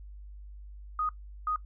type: tone bursts at uneven times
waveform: sine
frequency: 1244.5 Hz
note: D#6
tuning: in tune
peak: -27 dBFS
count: 2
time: 0.99-1.09 / 1.47-1.56 s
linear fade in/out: 2 ms
effects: noise-tail reverb RT60 0.1 s tail -18 dB re dry + added 50 Hz sine -43 dBFS peak until 1.65 s